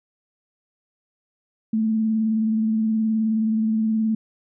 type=tone with vibrato; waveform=sine; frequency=220 Hz; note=A3; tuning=in tune; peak=-18 dBFS; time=1.73-4.15 s; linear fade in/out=5 ms; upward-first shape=sine; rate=19 Hz; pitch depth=29 cents each way; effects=none